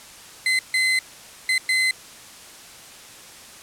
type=tone bursts at uneven times; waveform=35% pulse; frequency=2048 Hz; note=C7; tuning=38 cents flat; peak=-16 dBFS; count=4; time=0.46-0.59 / 0.74-0.99 / 1.49-1.58 / 1.69-1.91 s; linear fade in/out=2 ms; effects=white hiss -43 dBFS RMS until 3.62 s + low-pass 10000 Hz 12 dB/octave